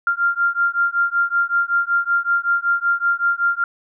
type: beating tone pair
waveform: sine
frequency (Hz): 1390 / 1395.3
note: F6 / F6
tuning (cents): -9 / -2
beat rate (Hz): 5.3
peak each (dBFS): -19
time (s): 0.07-3.64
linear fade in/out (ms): 2
effects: none